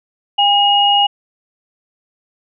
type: tone pair together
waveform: sine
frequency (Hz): 808.2 / 2877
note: G#5 / F#7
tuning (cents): -47 / -49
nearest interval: octave + minor seventh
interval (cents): 2198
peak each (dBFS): -12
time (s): 0.38-1.07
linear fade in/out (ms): 10
effects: none